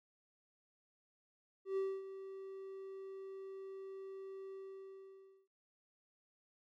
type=tone with ADSR envelope; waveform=triangle; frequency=386.3 Hz; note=G4; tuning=25 cents flat; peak=-31 dBFS; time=1.65-5.48 s; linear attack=120 ms; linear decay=250 ms; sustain=-13 dB; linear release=950 ms; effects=none